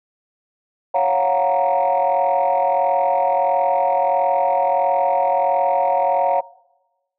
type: chord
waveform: sine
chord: Gb major seventh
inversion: second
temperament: equal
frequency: 554.4 / 698.5 / 740 / 932.3 Hz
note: Db5 / F5 / Gb5 / Bb5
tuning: 0 / 0 / 0 / 0 cents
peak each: -19 dBFS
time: 0.94-6.41 s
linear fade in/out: 10 ms
effects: noise-tail reverb RT60 1.0 s tail -21 dB re dry + tanh soft clip ceiling -9 dBFS